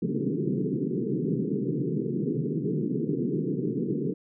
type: band-pass noise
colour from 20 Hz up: pink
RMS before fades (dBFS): -28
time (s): 0.02-4.14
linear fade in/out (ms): 10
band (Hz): 130 to 450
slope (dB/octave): 96
effects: none